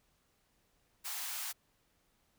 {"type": "high-pass noise", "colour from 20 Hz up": "white", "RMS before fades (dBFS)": -40, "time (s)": [1.04, 1.53], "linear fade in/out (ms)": 20, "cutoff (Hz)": 710, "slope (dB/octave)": 48, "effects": ["pink hiss -74 dBFS RMS until 2.38 s"]}